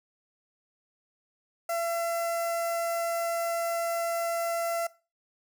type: tone with notch filter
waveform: sawtooth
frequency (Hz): 676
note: E5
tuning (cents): +43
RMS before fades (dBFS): -30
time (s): 1.69-4.87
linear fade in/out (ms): 5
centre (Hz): 3500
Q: 0.77
effects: noise-tail reverb RT60 0.3 s tail -19 dB re dry